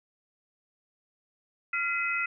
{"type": "tone cluster", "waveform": "sine", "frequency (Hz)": [1389, 2033, 2540], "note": ["F6", "B6", "D#7"], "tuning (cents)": [-10, 50, 35], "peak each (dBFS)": -31, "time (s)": [1.73, 2.26], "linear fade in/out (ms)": 5, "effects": []}